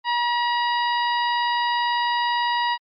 harmonic tone, 958 Hz, A#5, 47 cents sharp, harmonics 1 / 2 / 3 / 4 / 5, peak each -21 / -27 / -31 / -33 / -35 dBFS, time 0.04-2.78 s, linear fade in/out 50 ms, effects Opus 48 kbps

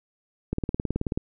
click train, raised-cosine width 3 ms, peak -13 dBFS, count 13, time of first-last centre 0.53-1.175 s, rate 18.6 Hz, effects none

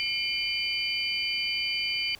sine tone cluster, 2167 / 2379 / 3021 / 4635 Hz, C#7 / D7 / F#7 / D8, -40 / +22 / +35 / -24 cents, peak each -37 / -31 / -31 / -32 dBFS, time 0-2.15 s, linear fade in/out 0 ms, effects pink hiss -53 dBFS RMS until 2.19 s

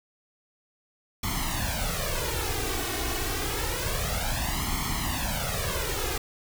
pink noise with flanger, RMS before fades -29 dBFS, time 1.23-6.18 s, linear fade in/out 5 ms, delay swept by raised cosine 0.93 to 2.73 ms, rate 0.28 Hz, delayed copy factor +0.85, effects none

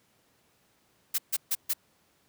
blue noise bursts, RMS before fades -27 dBFS, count 4, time 1.14-1.736 s, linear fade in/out 10 ms, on 44 ms, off 140 ms, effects pink hiss -67 dBFS RMS until 2.28 s + high-pass 100 Hz 12 dB/octave

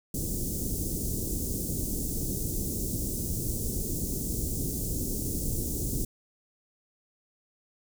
pink band-stop noise, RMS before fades -31 dBFS, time 0.14-6.05 s, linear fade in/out 5 ms, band 390 to 6700 Hz, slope 24 dB/octave, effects none

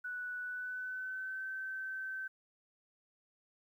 sine tone with pitch glide, 1480 to 1541.1 Hz, F#6 to G6, 0 to -30 cents, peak -38 dBFS, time 0.04-2.28 s, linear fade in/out 10 ms, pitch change +70 cents, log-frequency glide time 0.4-1.45 s, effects 12-bit

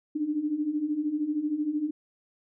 sine beating tone pair, 290.6 / 303.6 Hz, D4 / D#4, -18 / -42 cents, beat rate 13 Hz, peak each -32 / -27 dBFS, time 0.15-1.91 s, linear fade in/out 10 ms, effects none

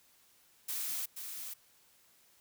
blue noise with echo, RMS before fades -37 dBFS, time 0.68-1.06 s, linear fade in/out 10 ms, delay 480 ms, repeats 1, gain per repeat -6 dB, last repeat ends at 1.54 s, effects white hiss -66 dBFS RMS until 2.4 s

